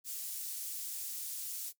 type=high-pass noise; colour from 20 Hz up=pink; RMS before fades=-41 dBFS; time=0.04-1.73 s; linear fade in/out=50 ms; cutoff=8400 Hz; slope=12 dB/octave; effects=noise-tail reverb RT60 0.1 s tail -17 dB re dry